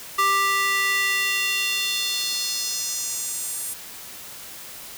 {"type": "tone with high-pass filter sweep", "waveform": "square", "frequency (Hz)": 393.5, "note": "G4", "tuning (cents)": 7, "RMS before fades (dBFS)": -24, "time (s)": [0.18, 3.74], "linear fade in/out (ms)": 10, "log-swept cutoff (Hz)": [1200, 9700], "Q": 2.3, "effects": ["white hiss -39 dBFS RMS until 4.97 s"]}